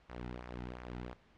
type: tone with flanger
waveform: sawtooth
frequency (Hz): 61.1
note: B1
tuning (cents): -18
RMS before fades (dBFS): -45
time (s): 0.09-1.14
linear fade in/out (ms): 10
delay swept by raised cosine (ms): 0.24 to 1.84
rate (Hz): 2.8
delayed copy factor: -0.65
effects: pink hiss -65 dBFS RMS until 1.37 s + low-pass 3000 Hz 12 dB/octave